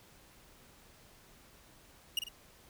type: tone with echo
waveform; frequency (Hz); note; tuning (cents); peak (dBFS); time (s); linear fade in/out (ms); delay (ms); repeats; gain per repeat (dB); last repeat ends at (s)
40% pulse; 2860; F7; +41; -28; 2.17-2.19; 2; 48; 2; -7; 2.286
effects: pink hiss -60 dBFS RMS until 2.69 s